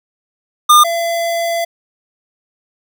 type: tone pair in turn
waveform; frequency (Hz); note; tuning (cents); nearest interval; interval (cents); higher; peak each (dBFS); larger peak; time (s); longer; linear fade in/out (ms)
square; 1209 / 676.6; D6 / E5; +50 / +45; minor seventh; 1005; first; -5 / -16; first; 0.69-0.84 / 0.84-1.65; second; 10
effects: none